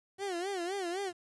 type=tone with vibrato; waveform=30% pulse; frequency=370 Hz; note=F#4; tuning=in tune; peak=-31 dBFS; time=0.18-1.13 s; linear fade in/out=50 ms; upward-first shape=sine; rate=3.9 Hz; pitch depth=150 cents each way; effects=resampled to 22050 Hz + 10-bit